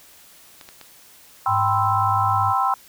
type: clicks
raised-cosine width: 0.2 ms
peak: -23 dBFS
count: 3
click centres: 0.612 / 0.689 / 0.813 s
type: chord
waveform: sine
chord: C major seventh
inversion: second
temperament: equal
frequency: 784 / 987.8 / 1046.5 / 1318.5 Hz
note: G5 / B5 / C6 / E6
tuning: 0 / 0 / 0 / 0 cents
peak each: -22 / -25 / -22 / -23 dBFS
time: 1.46-2.74 s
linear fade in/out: 2 ms
type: tone with pitch glide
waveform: sine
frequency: 103.83 to 102.28 Hz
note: G#2 to G#2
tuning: 0 to -26 cents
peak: -25 dBFS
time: 1.47-2.54 s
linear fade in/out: 50 ms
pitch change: -26 cents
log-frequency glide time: 2.32-2.41 s
effects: white hiss -49 dBFS RMS until 2.88 s